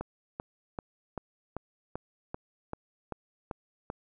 click train, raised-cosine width 1 ms, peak -21 dBFS, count 11, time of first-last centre 0.01-3.901 s, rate 2.57 Hz, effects none

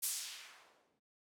violet noise with low-pass filter sweep, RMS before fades -45 dBFS, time 0.02-1 s, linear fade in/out 20 ms, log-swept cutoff 12000 to 230 Hz, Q 0.93, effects none

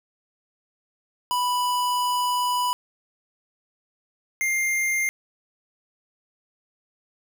square tone pair in turn, 987.8 / 2108 Hz, B5 / C7, 0 / +12 cents, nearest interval octave + minor second, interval 1312 cents, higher second, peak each -22 dBFS, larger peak neither, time 1.31-2.73 / 4.41-5.09 s, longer first, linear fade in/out 0 ms, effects none

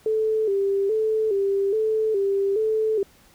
sine tone with vibrato, 415.3 Hz, G#4, in tune, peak -19 dBFS, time 0.06-3.03 s, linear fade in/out 2 ms, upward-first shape square, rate 1.2 Hz, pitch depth 88 cents each way, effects pink hiss -55 dBFS RMS until 3.34 s

